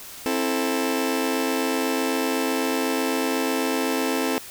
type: chord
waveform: sawtooth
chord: A minor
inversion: first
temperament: just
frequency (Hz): 264 / 330 / 440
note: C4 / E4 / A4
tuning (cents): +16 / +2 / 0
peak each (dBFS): -21 / -24 / -23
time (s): 0.26-4.38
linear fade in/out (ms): 0
effects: white hiss -40 dBFS RMS until 4.5 s